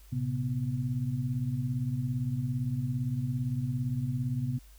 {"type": "tone cluster", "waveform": "sine", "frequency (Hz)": [114.1, 131.7, 246.1], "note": ["A#2", "C3", "B3"], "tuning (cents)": [-37, 12, -6], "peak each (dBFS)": [-35, -30, -36], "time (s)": [0.12, 4.59], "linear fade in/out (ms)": 10, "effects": ["added 50 Hz sine -51 dBFS peak until 4.78 s", "white hiss -61 dBFS RMS until 4.78 s"]}